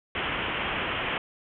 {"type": "low-pass noise", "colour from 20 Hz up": "white", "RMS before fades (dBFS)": -30, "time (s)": [0.15, 1.18], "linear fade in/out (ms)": 2, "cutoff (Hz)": 3200, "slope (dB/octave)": 96, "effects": []}